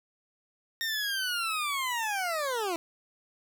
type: linear sweep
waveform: 20% pulse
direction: down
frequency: 1845 to 323.1 Hz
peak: -24 dBFS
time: 0.81-2.76 s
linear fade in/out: 0 ms
effects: none